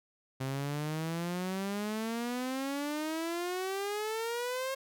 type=exponential sweep; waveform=sawtooth; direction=up; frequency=130.81 to 540 Hz; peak=-29 dBFS; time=0.4-4.75 s; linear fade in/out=10 ms; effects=none